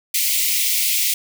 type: high-pass noise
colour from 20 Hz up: white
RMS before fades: -19 dBFS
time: 0.14-1.14 s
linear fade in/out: 5 ms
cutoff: 2000 Hz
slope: 96 dB/octave
effects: none